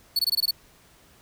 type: tone bursts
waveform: 45% pulse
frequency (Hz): 4435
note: C#8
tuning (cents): 0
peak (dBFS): -19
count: 7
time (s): 0.16-0.51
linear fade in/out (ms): 5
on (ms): 32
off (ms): 21
effects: pink hiss -56 dBFS RMS until 1.21 s